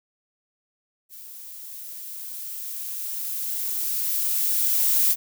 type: noise with level ramp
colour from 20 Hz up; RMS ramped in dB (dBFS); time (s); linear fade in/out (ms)
violet; -42 to -19; 1.09-5.16; 50
effects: none